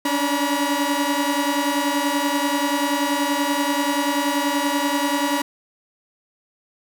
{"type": "tone cluster", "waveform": "sawtooth", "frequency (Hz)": [281.5, 291.9, 963], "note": ["C#4", "D4", "B5"], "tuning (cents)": [27, -10, -44], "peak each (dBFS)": -20, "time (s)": [0.05, 5.42], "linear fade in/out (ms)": 5, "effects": ["8-bit"]}